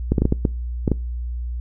clicks, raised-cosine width 3 ms, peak -4 dBFS, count 8, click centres 0.12 / 0.182 / 0.22 / 0.254 / 0.324 / 0.452 / 0.878 / 0.917 s, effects noise-tail reverb RT60 0.3 s tail -24 dB re dry + added 60 Hz sine -24 dBFS peak until 1.6 s

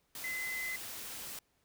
sine tone in noise, 2036 Hz, C7, 48 cents flat, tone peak -36 dBFS, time 0.24-0.76 s, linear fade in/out 2 ms, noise white, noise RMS -44 dBFS, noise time 0.15-1.39 s, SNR +5 dB, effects pink hiss -75 dBFS RMS until 1.64 s

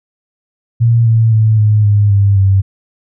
sine tone with pitch steps, 116.54 / 113.03 / 109.62 / 106.31 / 103.11 / 100 / 96.98 Hz, A#2 / A2 / A2 / G#2 / G#2 / G2 / G2, 0 / +47 / -6 / +41 / -12 / +35 / -18 cents, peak -6 dBFS, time 0.8-2.62 s, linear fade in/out 20 ms, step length 260 ms, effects none

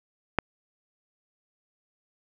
click, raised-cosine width 0.5 ms, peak -6 dBFS, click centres 0.387 s, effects none

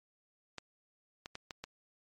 clicks, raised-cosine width 0.2 ms, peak -24 dBFS, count 5, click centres 0.583 / 1.259 / 1.354 / 1.508 / 1.64 s, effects MP3 64 kbps

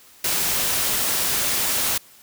white noise, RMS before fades -22 dBFS, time 0.24-1.98 s, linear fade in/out 5 ms, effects white hiss -50 dBFS RMS until 2.22 s

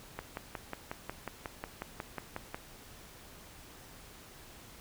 click train, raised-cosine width 0.5 ms, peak -22 dBFS, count 14, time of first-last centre 0.19-2.545 s, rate 5.52 Hz, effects pink hiss -53 dBFS RMS until 4.8 s

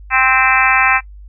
harmonic tone with a mistuned harmonic, 261.6 Hz, C4, in tune, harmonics 3 / 4 / 5 / 6 / 7 / 8 / 9 / 10, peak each -18 / -18 / -18 / -18 / -18 / -18 / -18 / -18 dBFS, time 0.1-1.01 s, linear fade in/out 50 ms, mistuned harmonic 8, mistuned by -34 cents, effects noise-tail reverb RT60 0.1 s tail -19 dB re dry + added 50 Hz sine -33 dBFS peak until 1.28 s

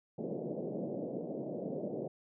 white band-pass noise, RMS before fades -39 dBFS, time 0.18-2.08 s, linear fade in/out 5 ms, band 140 to 600 Hz, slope 48 dB/octave, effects none

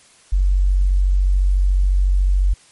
sine tone, 47 Hz, F#1, 28 cents sharp, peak -12 dBFS, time 0.32-2.54 s, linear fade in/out 10 ms, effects white hiss -50 dBFS RMS until 2.71 s + MP3 48 kbps

